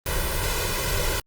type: noise with comb filter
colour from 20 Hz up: pink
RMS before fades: -25 dBFS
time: 0.06-1.2 s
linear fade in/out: 2 ms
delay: 2 ms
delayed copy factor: +0.8
effects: Opus 32 kbps